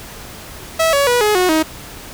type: tone with pitch steps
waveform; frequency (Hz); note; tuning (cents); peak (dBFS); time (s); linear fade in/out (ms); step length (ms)
sawtooth; 650 / 562.6 / 486.9 / 421.5 / 364.8 / 315.7; E5 / C#5 / B4 / G#4 / F#4 / D#4; -24 / +26 / -25 / +26 / -24 / +25; -8; 0.79-1.63; 10; 140
effects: pink hiss -34 dBFS RMS until 2.13 s